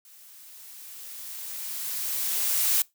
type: noise with level ramp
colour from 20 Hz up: blue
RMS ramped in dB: -52 to -22 dBFS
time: 0.05-2.82 s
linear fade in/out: 2 ms
effects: noise-tail reverb RT60 0.2 s tail -23 dB re dry